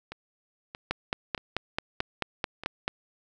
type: two click trains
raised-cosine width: 0.3 ms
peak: -22 / -11 dBFS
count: 5 / 10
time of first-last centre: 0.12-2.636 / 0.91-2.879 s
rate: 1.59 / 4.57 Hz
effects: none